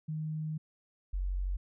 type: tone pair in turn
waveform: sine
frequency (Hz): 155.56 / 46.25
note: D#3 / F#1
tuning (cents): 0 / 0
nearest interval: octave + major sixth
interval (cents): 2100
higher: first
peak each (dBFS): -33 / -30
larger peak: second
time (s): 0.08-0.58 / 1.13-1.57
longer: first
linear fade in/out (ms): 10
effects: none